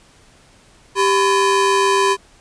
40% pulse ring-modulated tone, 699 Hz, F5, 1 cent sharp, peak -9 dBFS, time 0.95-2.17 s, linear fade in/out 50 ms, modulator 306 Hz, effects pink hiss -50 dBFS RMS until 2.4 s + resampled to 22050 Hz

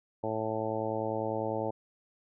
harmonic tone, 110 Hz, A2, in tune, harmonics 1 / 2 / 3 / 4 / 5 / 6 / 7 / 8, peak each -40 / -41 / -38 / -37 / -35 / -39 / -40 / -39 dBFS, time 0.23-1.71 s, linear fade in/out 10 ms, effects none

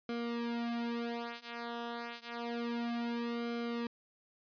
sawtooth tone with flanger, 235.6 Hz, A#3, 19 cents sharp, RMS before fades -38 dBFS, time 0.09-3.87 s, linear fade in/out 2 ms, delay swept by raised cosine 1.1 to 4.7 ms, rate 0.29 Hz, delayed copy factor -0.95, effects resampled to 11025 Hz

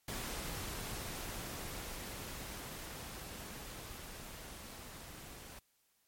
pink noise with level ramp, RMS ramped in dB -41 to -51 dBFS, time 0.08-5.59 s, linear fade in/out 2 ms, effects white hiss -75 dBFS RMS until 6.07 s + MP3 64 kbps

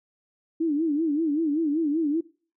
sine tone with vibrato, 308.1 Hz, D#4, 17 cents flat, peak -21 dBFS, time 0.6-2.21 s, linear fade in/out 10 ms, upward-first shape sine, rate 5.2 Hz, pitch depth 140 cents each way, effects noise-tail reverb RT60 0.4 s tail -21 dB re dry

